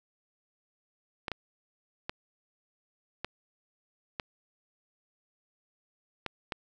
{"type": "clicks", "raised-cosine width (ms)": 0.3, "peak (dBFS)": -17, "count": 7, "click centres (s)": [1.282, 1.317, 2.095, 3.246, 4.198, 6.263, 6.522], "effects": []}